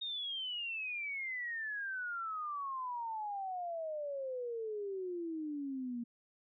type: exponential sweep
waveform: sine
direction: down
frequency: 3729 to 233.1 Hz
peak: -37 dBFS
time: 0.01-6.04 s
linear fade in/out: 10 ms
effects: none